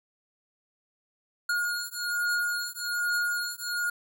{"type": "beating tone pair", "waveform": "square", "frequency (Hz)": [1432, 1433.2], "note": ["F6", "F6"], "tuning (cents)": [43, 44], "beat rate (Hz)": 1.2, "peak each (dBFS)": -31, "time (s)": [1.49, 3.9], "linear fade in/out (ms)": 5, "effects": []}